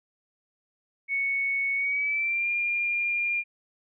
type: tone with pitch glide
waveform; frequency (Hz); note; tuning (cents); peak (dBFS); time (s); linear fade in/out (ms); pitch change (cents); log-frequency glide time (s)
sine; 2217 to 2404; C#7 to D7; 0 to +40; -24; 1.08-3.44; 50; +140; 1.75-2.5
effects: none